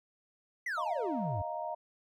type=exponential sweep; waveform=triangle; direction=down; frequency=2068 to 86.2 Hz; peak=-31 dBFS; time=0.66-1.42 s; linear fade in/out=5 ms
type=chord; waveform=sine; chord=Eb suspended second; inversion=none; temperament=equal; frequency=622.3 / 698.5 / 932.3 Hz; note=Eb5 / F5 / Bb5; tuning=0 / 0 / 0 cents; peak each=-39 dBFS; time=0.77-1.75 s; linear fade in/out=10 ms
effects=none